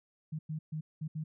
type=tone bursts at uneven times; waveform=sine; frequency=155.56 Hz; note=D#3; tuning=in tune; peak=-34 dBFS; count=5; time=0.32-0.39 / 0.49-0.59 / 0.72-0.81 / 1.01-1.08 / 1.15-1.24 s; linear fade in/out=10 ms; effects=none